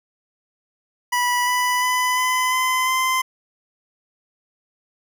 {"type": "tone with pitch steps", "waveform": "25% pulse", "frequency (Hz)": [980, 990.8, 1001.7, 1012.8, 1024, 1035.3], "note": ["B5", "B5", "B5", "B5", "C6", "C6"], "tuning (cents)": [-14, 5, 24, 43, -38, -19], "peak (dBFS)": -14, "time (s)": [1.12, 3.22], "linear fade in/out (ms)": 10, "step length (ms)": 350, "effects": []}